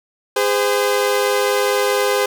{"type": "tone pair together", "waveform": "sawtooth", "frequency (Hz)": [408.2, 512.6], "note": ["G#4", "C5"], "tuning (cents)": [-30, -36], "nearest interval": "major third", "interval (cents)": 394, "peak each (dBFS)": -14, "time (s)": [0.36, 2.26], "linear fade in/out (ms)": 5, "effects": []}